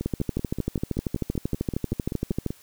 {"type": "two click trains", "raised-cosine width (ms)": 3, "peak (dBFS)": [-16, -12], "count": [14, 32], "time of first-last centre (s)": [[0.01, 2.505], [0.06, 2.463]], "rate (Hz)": [5.21, 12.9], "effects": ["white hiss -54 dBFS RMS until 2.62 s"]}